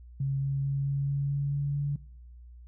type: tone with pitch steps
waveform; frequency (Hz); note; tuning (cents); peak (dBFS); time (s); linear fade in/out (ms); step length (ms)
sine; 136.9 / 137.77 / 138.65 / 139.53 / 140.42 / 141.32 / 142.22 / 143.13; C#3 / C#3 / C#3 / C#3 / C#3 / C#3 / C#3 / D3; -21 / -10 / +1 / +12 / +23 / +34 / +45 / -44; -26; 0.2-1.96; 5; 220
effects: noise-tail reverb RT60 0.9 s tail -23 dB re dry + added 60 Hz sine -46 dBFS peak until 2.67 s